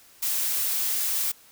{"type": "noise", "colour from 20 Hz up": "blue", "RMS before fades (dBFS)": -26, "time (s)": [0.22, 1.32], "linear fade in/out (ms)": 10, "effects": ["white hiss -54 dBFS RMS until 1.51 s"]}